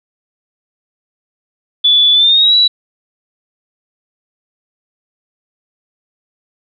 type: tone with pitch glide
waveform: sine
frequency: 3455 to 3923 Hz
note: A7 to B7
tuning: -32 to -12 cents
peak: -6 dBFS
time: 1.84-2.68 s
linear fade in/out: 10 ms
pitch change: +220 cents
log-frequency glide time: 2.13-2.55 s
effects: none